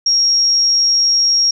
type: tone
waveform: sine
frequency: 5588 Hz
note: F8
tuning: in tune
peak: -10 dBFS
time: 0.06-1.51 s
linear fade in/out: 5 ms
effects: none